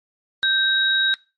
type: tone pair together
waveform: sine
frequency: 1568 / 3810 Hz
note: G6 / A#7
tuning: 0 / +37 cents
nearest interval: octave + minor third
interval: 1537 cents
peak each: -19 dBFS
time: 0.43-1.14 s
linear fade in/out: 0 ms
effects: noise-tail reverb RT60 0.3 s tail -23 dB re dry + MP3 48 kbps

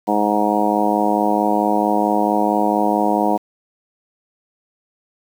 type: harmonic tone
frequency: 104.5 Hz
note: G#2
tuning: 11 cents sharp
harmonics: 2 / 3 / 4 / 5 / 6 / 7 / 8 / 9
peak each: -22 / -21 / -26 / -24 / -25 / -20 / -26 / -22 dBFS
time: 0.07-3.38 s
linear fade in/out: 20 ms
effects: 7-bit

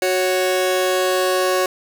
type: tone pair together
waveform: sawtooth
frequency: 369.4 / 554 Hz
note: F#4 / C#5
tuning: -3 / -1 cents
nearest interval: perfect fifth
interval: 702 cents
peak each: -15 dBFS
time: 0.02-1.66 s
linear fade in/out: 2 ms
effects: none

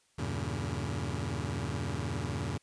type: chord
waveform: sawtooth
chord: E diminished seventh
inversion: none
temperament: just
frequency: 82.41 / 98.89 / 118.67 / 142.4 Hz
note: E2 / G2 / Bb2 / Db3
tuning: 0 / +16 / +31 / +47 cents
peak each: -34 dBFS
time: 0.18-2.58 s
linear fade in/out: 10 ms
effects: white hiss -69 dBFS RMS until 2.62 s + resampled to 22050 Hz

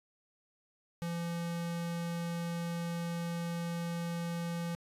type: tone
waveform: square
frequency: 170.1 Hz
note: F3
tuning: 45 cents flat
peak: -35 dBFS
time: 1.02-4.75 s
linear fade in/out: 0 ms
effects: resampled to 32000 Hz

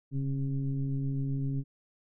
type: tone with frequency modulation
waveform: sine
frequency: 137.9 Hz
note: C#3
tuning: 9 cents flat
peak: -28 dBFS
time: 0.11-1.64 s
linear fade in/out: 50 ms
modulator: 134 Hz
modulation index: 0.82
effects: none

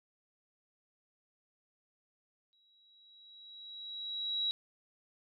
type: tone with exponential growth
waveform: sine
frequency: 3875 Hz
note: B7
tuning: 34 cents flat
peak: -29 dBFS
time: 2.53-4.51 s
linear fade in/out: 0 ms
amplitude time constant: 430 ms
effects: none

